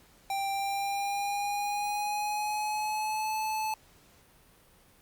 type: tone with pitch glide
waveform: square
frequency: 787 to 868.2 Hz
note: G5 to A5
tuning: +7 to -23 cents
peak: -30 dBFS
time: 0.3-3.74 s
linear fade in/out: 2 ms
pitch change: +170 cents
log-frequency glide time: 0.5-3.36 s
effects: pink hiss -60 dBFS RMS until 5.01 s + Opus 48 kbps